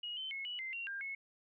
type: tone with pitch steps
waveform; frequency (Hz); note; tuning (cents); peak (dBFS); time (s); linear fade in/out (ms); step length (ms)
sine; 2892 / 3075 / 2180 / 2943 / 2079 / 2753 / 1599 / 2188; F#7 / G7 / C#7 / F#7 / C7 / F7 / G6 / C#7; -40 / -34 / -29 / -10 / -12 / -25 / +34 / -23; -39; 0.03-1.15; 5; 140
effects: none